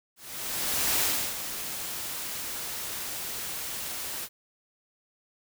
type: noise with ADSR envelope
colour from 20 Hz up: white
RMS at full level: -25 dBFS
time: 0.16-4.29 s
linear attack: 840 ms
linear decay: 340 ms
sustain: -10 dB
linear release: 57 ms
effects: none